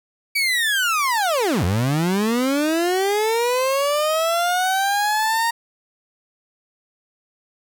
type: linear two-way sweep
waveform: 30% pulse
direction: down then up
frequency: 2300 to 82.9 to 933 Hz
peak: -15 dBFS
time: 0.35-5.51 s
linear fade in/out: 10 ms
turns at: 1.64 s
effects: none